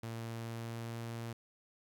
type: tone with pitch glide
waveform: sawtooth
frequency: 114.5 to 115.9 Hz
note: A#2 to A#2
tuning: -31 to -10 cents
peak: -36 dBFS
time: 0.03-1.33 s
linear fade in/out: 5 ms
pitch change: +21 cents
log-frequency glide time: 0.14-0.97 s
effects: 13-bit